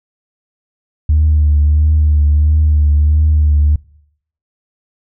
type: tone with vibrato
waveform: sine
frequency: 75.3 Hz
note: D2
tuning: 44 cents sharp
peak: -6 dBFS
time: 1.09-3.76 s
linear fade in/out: 5 ms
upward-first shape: triangle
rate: 1.5 Hz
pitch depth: 46 cents each way
effects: noise-tail reverb RT60 0.7 s tail -24 dB re dry + tanh soft clip ceiling -4 dBFS